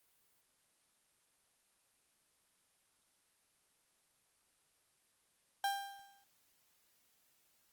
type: tone with exponential decay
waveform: 35% pulse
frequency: 795 Hz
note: G5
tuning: 24 cents sharp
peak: -29 dBFS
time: 5.64-6.24 s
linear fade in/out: 2 ms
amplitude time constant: 130 ms
effects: white hiss -74 dBFS RMS until 7.72 s + Opus 32 kbps